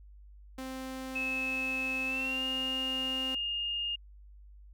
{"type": "tone", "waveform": "sawtooth", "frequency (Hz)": 261.6, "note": "C4", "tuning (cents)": 0, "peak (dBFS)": -34, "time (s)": [0.58, 3.35], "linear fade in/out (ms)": 5}
{"type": "tone with pitch glide", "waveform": "sine", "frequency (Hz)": [2597, 2832], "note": ["E7", "F7"], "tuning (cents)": [-26, 23], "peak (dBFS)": -31, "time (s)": [1.15, 3.96], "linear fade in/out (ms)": 10, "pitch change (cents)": 149, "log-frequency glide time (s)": [2.05, 2.44]}
{"effects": ["added 50 Hz sine -50 dBFS peak until 4.73 s"]}